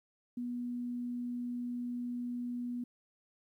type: tone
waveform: sine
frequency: 243.4 Hz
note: B3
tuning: 25 cents flat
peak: -35 dBFS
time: 0.37-2.84 s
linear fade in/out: 5 ms
effects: 12-bit